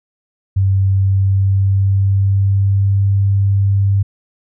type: tone with pitch glide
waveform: sine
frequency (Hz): 96.7 to 98.9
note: G2 to G2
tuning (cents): -23 to +16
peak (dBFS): -10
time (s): 0.56-4.03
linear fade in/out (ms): 10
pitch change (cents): +39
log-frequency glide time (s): 0.89-3.07
effects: none